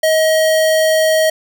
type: tone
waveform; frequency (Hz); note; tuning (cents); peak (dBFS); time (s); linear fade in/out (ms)
square; 633; D#5; +30; -11; 0.03-1.3; 5
effects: none